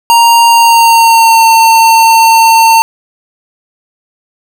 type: tone with pitch glide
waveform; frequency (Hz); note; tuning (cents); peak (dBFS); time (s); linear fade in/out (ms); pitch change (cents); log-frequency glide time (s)
square; 932.3 to 904.2; A#5 to A5; 0 to +47; -3; 0.1-2.82; 0; -53; 0.47-1.47
effects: none